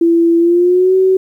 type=tone with pitch glide; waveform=sine; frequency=336 to 377.1 Hz; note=E4 to F#4; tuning=+33 to +33 cents; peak=-7 dBFS; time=0.01-1.17 s; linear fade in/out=5 ms; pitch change=+200 cents; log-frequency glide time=0.38-0.95 s; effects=8-bit

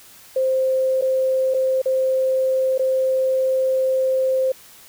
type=tone with dropouts; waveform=sine; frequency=523.3 Hz; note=C5; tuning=in tune; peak=-16 dBFS; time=0.36-4.52 s; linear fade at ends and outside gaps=5 ms; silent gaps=1.013-1.021 / 1.54-1.544 / 1.818-1.857 / 2.779-2.793 s; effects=white hiss -46 dBFS RMS until 4.88 s

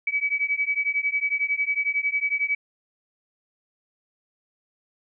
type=beating tone pair; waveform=sine; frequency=2277 / 2288 Hz; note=C#7 / D7; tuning=+46 / -46 cents; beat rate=11 Hz; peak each=-25 / -25 dBFS; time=0.07-2.55 s; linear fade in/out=5 ms; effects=none

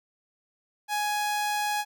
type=tone; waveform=sawtooth; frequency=834 Hz; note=G#5; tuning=7 cents sharp; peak=-22 dBFS; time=0.88-1.85 s; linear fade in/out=50 ms; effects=none

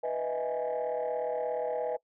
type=chord; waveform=sine; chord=E major seventh; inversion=second; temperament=equal; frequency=493.9 / 622.3 / 659.3 / 830.6 Hz; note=B4 / D#5 / E5 / G#5; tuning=0 / 0 / 0 / 0 cents; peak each=-31 / -33 / -36 / -36 dBFS; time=0.03-1.97 s; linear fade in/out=10 ms; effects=noise-tail reverb RT60 0.1 s tail -22 dB re dry + tanh soft clip ceiling -24 dBFS

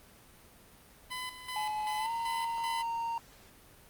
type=tone with tremolo; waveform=15% pulse; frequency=1008 Hz; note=B5; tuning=35 cents sharp; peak=-30 dBFS; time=1.1-2.83 s; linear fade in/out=20 ms; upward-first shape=square; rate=2.6 Hz; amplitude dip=65%
type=tone with pitch glide; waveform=triangle; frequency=852 to 923.8 Hz; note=G#5 to A#5; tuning=+44 to -16 cents; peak=-30 dBFS; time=1.56-3.18 s; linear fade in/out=2 ms; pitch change=+140 cents; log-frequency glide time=1.98-2.11 s
effects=pink hiss -57 dBFS RMS until 3.89 s + Opus 32 kbps

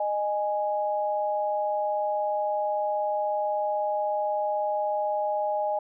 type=tone pair together; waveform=sine; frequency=614.4 / 830.6 Hz; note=D#5 / G#5; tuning=-22 / 0 cents; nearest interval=perfect fourth; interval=522 cents; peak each=-27 dBFS; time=0-5.79 s; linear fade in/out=5 ms; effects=none

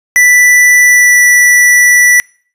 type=tone with pitch glide; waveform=square; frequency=1975.5 to 1963 Hz; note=B6 to B6; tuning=0 to -11 cents; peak=-4 dBFS; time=0.16-2.2 s; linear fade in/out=0 ms; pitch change=-11 cents; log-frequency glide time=0.79-1.23 s; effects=noise-tail reverb RT60 0.5 s tail -26 dB re dry + resampled to 32000 Hz

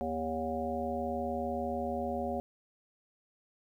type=harmonic tone with a mistuned harmonic; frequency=79.8 Hz; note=D#2; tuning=44 cents sharp; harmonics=1 / 3 / 5 / 7 / 9 / 10; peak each=-43 / -37 / -40 / -37 / -37 / -47 dBFS; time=0.01-2.4 s; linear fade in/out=0 ms; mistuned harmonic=1; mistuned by=-82 cents; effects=11-bit

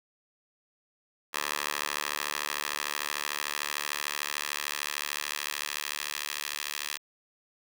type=tone with high-pass filter sweep; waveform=10% pulse; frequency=73.42 Hz; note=D2; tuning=in tune; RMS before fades=-34 dBFS; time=1.33-6.98 s; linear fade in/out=20 ms; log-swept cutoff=1200 to 2300 Hz; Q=0.8; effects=none

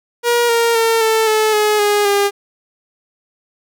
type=tone with pitch steps; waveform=sawtooth; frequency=476.3 / 465.2 / 454.3 / 443.6 / 433.3 / 423.1 / 413.2 / 403.5 Hz; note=A#4 / A#4 / A#4 / A4 / A4 / G#4 / G#4 / G#4; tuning=+37 / -4 / -45 / +14 / -27 / +32 / -9 / -50 cents; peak=-8 dBFS; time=0.23-2.31 s; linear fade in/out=50 ms; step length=260 ms; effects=none

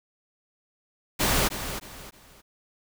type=noise with echo; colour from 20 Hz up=pink; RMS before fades=-23 dBFS; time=1.19-1.49 s; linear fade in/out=20 ms; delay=310 ms; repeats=3; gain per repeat=-10 dB; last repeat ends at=2.42 s; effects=none

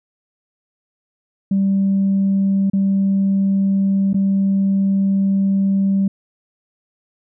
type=tone with dropouts; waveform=sine; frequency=195.3 Hz; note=G3; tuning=6 cents flat; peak=-12 dBFS; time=1.51-6.08 s; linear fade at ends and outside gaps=5 ms; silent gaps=2.7-2.733 / 4.132-4.143 s; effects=tanh soft clip ceiling -10 dBFS

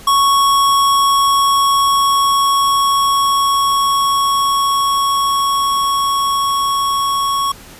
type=tone with level ramp; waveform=square; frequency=1108.7 Hz; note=C#6; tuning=in tune; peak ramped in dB=-10 to -15 dBFS; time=0.07-7.52 s; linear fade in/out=5 ms; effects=pink hiss -38 dBFS RMS until 7.79 s + resampled to 32000 Hz

